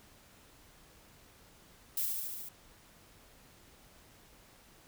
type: noise with echo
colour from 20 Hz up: violet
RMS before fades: -33 dBFS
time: 1.97-2.05 s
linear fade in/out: 2 ms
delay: 73 ms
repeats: 6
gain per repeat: -2 dB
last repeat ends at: 2.488 s
effects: pink hiss -60 dBFS RMS until 4.87 s